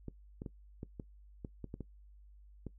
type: clicks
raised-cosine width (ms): 3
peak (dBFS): -29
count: 10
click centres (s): 0.083 / 0.419 / 0.462 / 0.831 / 0.998 / 1.448 / 1.643 / 1.741 / 1.807 / 2.667
effects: noise-tail reverb RT60 0.1 s tail -19 dB re dry + added 50 Hz sine -55 dBFS peak until 2.78 s

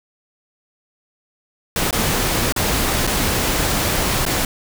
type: noise with dropouts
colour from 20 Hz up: pink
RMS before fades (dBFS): -19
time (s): 1.76-4.45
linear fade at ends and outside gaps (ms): 2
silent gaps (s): 1.909-1.927 / 2.524-2.562 / 3.068-3.074 / 4.253-4.263
effects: none

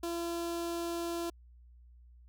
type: tone with notch filter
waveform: sawtooth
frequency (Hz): 340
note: F4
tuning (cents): -46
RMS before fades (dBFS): -36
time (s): 0.03-1.3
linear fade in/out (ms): 5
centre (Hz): 2000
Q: 1.5
effects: added 60 Hz sine -54 dBFS peak until 2.28 s

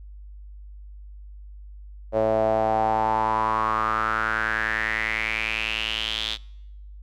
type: tone with band-pass filter sweep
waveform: sawtooth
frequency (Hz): 110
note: A2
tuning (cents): 0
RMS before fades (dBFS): -24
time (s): 2.12-6.38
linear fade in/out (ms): 50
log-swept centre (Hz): 570 to 3600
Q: 6.3
effects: noise-tail reverb RT60 0.9 s tail -25 dB re dry + added 50 Hz sine -39 dBFS peak until 7.02 s

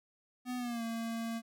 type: tone with pitch glide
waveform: square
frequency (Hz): 249.3 to 228.6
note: B3 to A#3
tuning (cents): +16 to -34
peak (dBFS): -36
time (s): 0.45-1.42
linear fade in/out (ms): 50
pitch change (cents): -150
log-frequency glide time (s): 0.57-0.83
effects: none

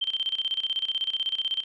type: tone with tremolo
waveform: sine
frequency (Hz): 3136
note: G7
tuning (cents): 0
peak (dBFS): -23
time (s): 0.01-1.64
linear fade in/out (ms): 10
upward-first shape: square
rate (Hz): 16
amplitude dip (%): 80
effects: none

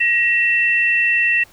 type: tone pair together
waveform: sine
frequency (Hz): 1897.4 / 2689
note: A#6 / E7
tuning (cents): +30 / +34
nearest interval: tritone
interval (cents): 604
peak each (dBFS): -16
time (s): 0-1.44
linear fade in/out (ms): 10
effects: pink hiss -49 dBFS RMS until 1.52 s

